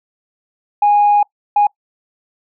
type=tone bursts at uneven times; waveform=sine; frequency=825 Hz; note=G#5; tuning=12 cents flat; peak=-7 dBFS; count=2; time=0.82-1.23 / 1.56-1.67 s; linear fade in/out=5 ms; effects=noise-tail reverb RT60 0.1 s tail -24 dB re dry + tanh soft clip ceiling -5 dBFS